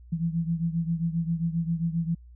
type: beating tone pair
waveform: sine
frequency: 164.81 / 172.31 Hz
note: E3 / F3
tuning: 0 / -23 cents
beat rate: 7.5 Hz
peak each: -26 / -30 dBFS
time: 0.12-2.15 s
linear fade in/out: 10 ms
effects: added 60 Hz sine -46 dBFS peak until 2.35 s